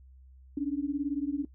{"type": "beating tone pair", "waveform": "sine", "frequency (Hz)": [277.2, 295.2], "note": ["C#4", "D4"], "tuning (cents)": [0, 9], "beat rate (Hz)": 18, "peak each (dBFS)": -31, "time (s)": [0.57, 1.45], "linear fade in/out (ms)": 5, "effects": ["noise-tail reverb RT60 0.1 s tail -19 dB re dry", "added 65 Hz sine -51 dBFS peak until 1.54 s"]}